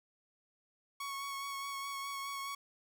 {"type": "tone with vibrato", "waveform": "sawtooth", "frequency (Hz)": 1108.7, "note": "C#6", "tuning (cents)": 0, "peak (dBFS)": -35, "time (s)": [1, 2.55], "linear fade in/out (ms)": 5, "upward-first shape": "sine", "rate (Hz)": 4.8, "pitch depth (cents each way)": 18, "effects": []}